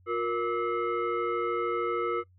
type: tone with frequency modulation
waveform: sine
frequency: 470 Hz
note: A#4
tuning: 14 cents sharp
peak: -26 dBFS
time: 0.06-2.24 s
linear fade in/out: 50 ms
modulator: 827 Hz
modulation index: 1.3
effects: noise-tail reverb RT60 0.1 s tail -21 dB re dry + added 91 Hz sine -57 dBFS peak until 2.38 s

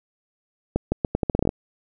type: accelerating click train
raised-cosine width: 2 ms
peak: -7 dBFS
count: 12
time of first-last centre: 0.76-1.491 s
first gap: 160 ms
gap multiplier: 0.8
effects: none

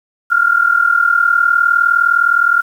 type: tone pair together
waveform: sine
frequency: 1381 / 1420.6 Hz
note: F6 / F6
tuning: -20 / +29 cents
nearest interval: unison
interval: 49 cents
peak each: -12 dBFS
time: 0.3-2.62 s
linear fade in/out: 20 ms
effects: 7-bit

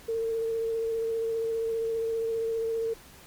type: tone with vibrato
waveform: sine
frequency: 453.3 Hz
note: A#4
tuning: 48 cents flat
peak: -26 dBFS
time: 0.08-2.94 s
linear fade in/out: 10 ms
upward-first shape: triangle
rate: 15 Hz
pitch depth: 19 cents each way
effects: pink hiss -51 dBFS RMS until 3.26 s + MP3 96 kbps

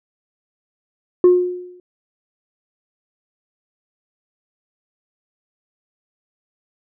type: tone with exponential decay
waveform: sine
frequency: 359.3 Hz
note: F4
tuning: 49 cents sharp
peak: -3 dBFS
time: 1.24-1.8 s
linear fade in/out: 2 ms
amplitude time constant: 120 ms
effects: tanh soft clip ceiling -5 dBFS

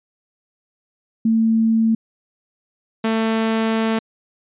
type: tone pair in turn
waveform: sine / sawtooth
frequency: 224.3 / 223 Hz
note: A3 / A3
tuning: +34 / +23 cents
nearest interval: unison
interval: 11 cents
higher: first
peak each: -13 dBFS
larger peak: neither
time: 1.25-1.95 / 3.04-3.99 s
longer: second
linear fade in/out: 5 ms
effects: resampled to 8000 Hz

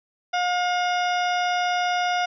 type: harmonic tone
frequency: 715 Hz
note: F5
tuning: 41 cents sharp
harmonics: 1 / 2 / 3 / 4 / 5 / 7 / 8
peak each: -22 / -28 / -32 / -34 / -36 / -39 / -40 dBFS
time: 0.33-2.26 s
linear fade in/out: 10 ms
effects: none

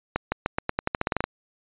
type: accelerating click train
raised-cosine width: 0.5 ms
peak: -8 dBFS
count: 14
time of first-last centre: 0.16-1.24 s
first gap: 160 ms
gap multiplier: 0.88
effects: resampled to 8000 Hz

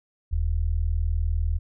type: tone pair together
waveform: sine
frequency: 40 / 80 Hz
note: D#1 / D#2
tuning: +49 / +49 cents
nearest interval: octave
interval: 1200 cents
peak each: -24 dBFS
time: 0.31-1.59 s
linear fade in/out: 20 ms
effects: none

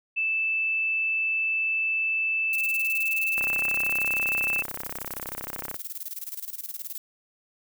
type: tone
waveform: sine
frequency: 2637 Hz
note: E7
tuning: in tune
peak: -23 dBFS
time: 0.16-4.63 s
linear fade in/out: 20 ms
type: noise with tremolo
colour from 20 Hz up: violet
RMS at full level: -34 dBFS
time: 2.53-6.98 s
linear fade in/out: 2 ms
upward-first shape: square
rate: 19 Hz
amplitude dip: 80%
type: click train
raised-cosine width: 0.5 ms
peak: -20 dBFS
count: 79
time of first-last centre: 3.38-5.744 s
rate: 33 Hz
effects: none

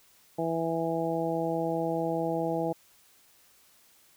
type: harmonic tone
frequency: 164.81 Hz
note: E3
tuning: in tune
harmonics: 1 / 2 / 3 / 4 / 5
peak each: -35 / -32 / -32 / -33 / -35 dBFS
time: 0.38-2.73 s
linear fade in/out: 10 ms
effects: white hiss -61 dBFS RMS until 4.16 s

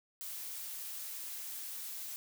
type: noise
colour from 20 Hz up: blue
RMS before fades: -43 dBFS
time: 0.21-2.16 s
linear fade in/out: 0 ms
effects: none

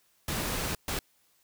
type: noise bursts at uneven times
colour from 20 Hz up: pink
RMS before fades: -32 dBFS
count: 2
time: 0.28-0.75 / 0.88-0.99 s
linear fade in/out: 2 ms
effects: white hiss -68 dBFS RMS until 1.43 s

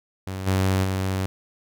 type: tone with level steps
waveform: sawtooth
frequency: 95 Hz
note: F#2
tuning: 46 cents sharp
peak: -25 / -15 / -19 dBFS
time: 0.27-1.26 s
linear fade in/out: 0 ms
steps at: 0.46 / 0.83 s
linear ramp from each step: 20 ms
effects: none

